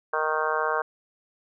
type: harmonic tone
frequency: 155.56 Hz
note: D#3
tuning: in tune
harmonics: 3 / 4 / 5 / 6 / 7 / 8 / 9 / 10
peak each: -30 / -31 / -33 / -32 / -29 / -33 / -33 / -31 dBFS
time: 0.13-0.82 s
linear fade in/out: 5 ms
effects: none